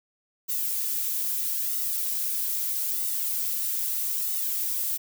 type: noise with flanger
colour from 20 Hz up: violet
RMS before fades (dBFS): -28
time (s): 0.48-4.98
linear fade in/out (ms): 20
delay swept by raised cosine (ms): 1.2 to 3.4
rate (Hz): 0.78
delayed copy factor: -0.65
effects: none